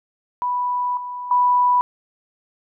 sine tone with level steps, 986 Hz, B5, 3 cents flat, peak -19 / -27 / -13 dBFS, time 0.42-1.81 s, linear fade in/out 0 ms, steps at 0.97 / 1.31 s, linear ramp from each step 2 ms, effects none

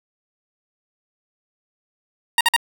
15% pulse tone bursts, 932.3 Hz, A#5, in tune, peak -6 dBFS, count 3, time 2.38-2.564 s, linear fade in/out 2 ms, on 28 ms, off 50 ms, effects none

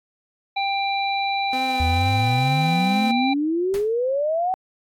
harmonic tone, 790 Hz, G5, 13 cents sharp, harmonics 1 / 3 / 5, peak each -22 / -27 / -29 dBFS, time 0.56-3.34 s, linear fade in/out 10 ms
sawtooth tone with vibrato, 255.2 Hz, C4, 43 cents flat, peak -24 dBFS, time 1.53-3.11 s, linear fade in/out 0 ms, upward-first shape triangle, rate 2.2 Hz, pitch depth 34 cents each way
sine exponential sweep, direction up, 77.78 to 764 Hz, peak -19 dBFS, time 1.8-4.54 s, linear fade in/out 0 ms
pink noise with exponential decay, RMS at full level -32 dBFS, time 3.74-3.93 s, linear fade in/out 1 ms, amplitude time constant 40 ms
effects AAC 64 kbps

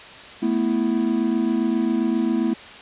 triangle chord, A suspended second, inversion none, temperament just, 220 / 247.5 / 330 Hz, A3 / B3 / E4, 0 / +4 / +2 cents, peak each -21 dBFS, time 0.42-2.54 s, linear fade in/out 10 ms, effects white hiss -40 dBFS RMS until 2.81 s + resampled to 8000 Hz

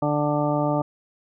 harmonic tone, 147.7 Hz, D3, 10 cents sharp, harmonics 1 / 2 / 3 / 4 / 5 / 6 / 8, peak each -26 / -25 / -34 / -25 / -30 / -29 / -32 dBFS, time 0.02-0.82 s, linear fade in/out 5 ms, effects none

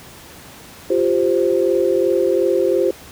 sine chord, F suspended second, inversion none, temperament equal, 349.2 / 392 / 523.3 Hz, F4 / G4 / C5, 0 / 0 / 0 cents, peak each -18 dBFS, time 0.9-2.91 s, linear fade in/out 5 ms, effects pink hiss -40 dBFS RMS until 3.11 s + high-pass 60 Hz 12 dB/octave

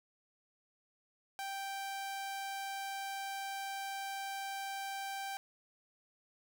sawtooth tone, 784 Hz, G5, in tune, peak -35 dBFS, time 1.39-5.37 s, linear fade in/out 0 ms, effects none

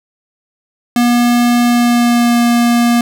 square tone with pitch glide, 240.5 to 237.5 Hz, B3 to A#3, -46 to +33 cents, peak -9 dBFS, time 0.96-3.01 s, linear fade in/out 2 ms, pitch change -21 cents, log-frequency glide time 1.65-2.41 s, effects none

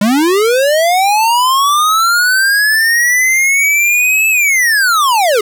square linear two-way sweep, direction up then down, 195.6 to 2628 to 398.5 Hz, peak -9 dBFS, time 0.01-5.41 s, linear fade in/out 5 ms, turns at 4.29 s, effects none

